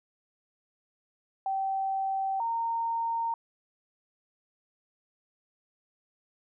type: tone pair in turn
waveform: sine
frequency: 774 / 920.4 Hz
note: G5 / A#5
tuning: -22 / -22 cents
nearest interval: minor third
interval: 300 cents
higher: second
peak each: -27 dBFS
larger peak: neither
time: 1.46-2.4 / 2.4-3.34 s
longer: neither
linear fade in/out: 2 ms
effects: none